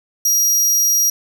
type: tone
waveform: sawtooth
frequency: 5720 Hz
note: F8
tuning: 41 cents sharp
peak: -10 dBFS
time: 0.25-1.1 s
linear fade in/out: 5 ms
effects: none